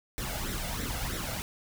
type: noise with flanger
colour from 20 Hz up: pink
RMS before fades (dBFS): -34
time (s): 0.18-1.42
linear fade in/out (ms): 0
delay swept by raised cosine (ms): 0.52 to 1.46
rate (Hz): 3.1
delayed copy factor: +0.65
effects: none